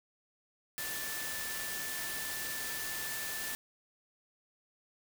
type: tone in noise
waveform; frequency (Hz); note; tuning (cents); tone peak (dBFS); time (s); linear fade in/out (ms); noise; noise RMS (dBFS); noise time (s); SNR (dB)
sine; 1760; A6; 0; -42; 0.78-3.55; 0; white; -39; 0.78-3.55; -6
effects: none